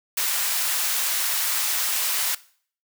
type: high-pass noise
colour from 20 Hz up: white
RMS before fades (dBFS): -24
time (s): 0.17-2.35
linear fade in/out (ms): 5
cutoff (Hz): 890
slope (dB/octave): 12
effects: noise-tail reverb RT60 0.5 s tail -19 dB re dry